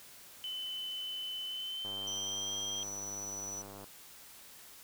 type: tone with pitch glide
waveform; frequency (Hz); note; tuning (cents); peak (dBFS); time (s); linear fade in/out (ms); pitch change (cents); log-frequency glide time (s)
sine; 3029 to 3209; F#7 to G7; +40 to +40; -37; 0.44-2.83; 0; +100; 1.48-2.55
type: click train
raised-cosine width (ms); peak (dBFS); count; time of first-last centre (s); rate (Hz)
1; -35; 199; 1.85-3.842; 99.4
type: tone with tremolo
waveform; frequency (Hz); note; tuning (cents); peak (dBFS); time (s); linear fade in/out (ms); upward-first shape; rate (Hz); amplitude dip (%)
sine; 5930; F#8; +3; -38; 2.07-3.62; 5; sine; 20; 25
effects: white hiss -54 dBFS RMS until 4.83 s